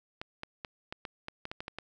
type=clicks; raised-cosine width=0.3 ms; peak=-22 dBFS; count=11; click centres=0.215 / 0.434 / 0.648 / 0.925 / 1.052 / 1.284 / 1.454 / 1.515 / 1.605 / 1.681 / 1.786 s; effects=none